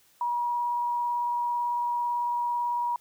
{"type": "tone with vibrato", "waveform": "sine", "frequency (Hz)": 960, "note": "B5", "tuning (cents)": -49, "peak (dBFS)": -25, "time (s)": [0.21, 2.96], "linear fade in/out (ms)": 2, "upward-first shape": "triangle", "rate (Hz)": 18, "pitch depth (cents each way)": 12, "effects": ["white hiss -62 dBFS RMS until 3 s"]}